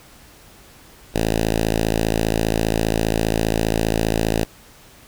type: tone with notch filter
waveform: 5% pulse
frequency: 55 Hz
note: A1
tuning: in tune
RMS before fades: -20 dBFS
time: 1.14-4.45 s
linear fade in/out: 10 ms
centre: 1300 Hz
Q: 1.5
effects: pink hiss -47 dBFS RMS until 5.07 s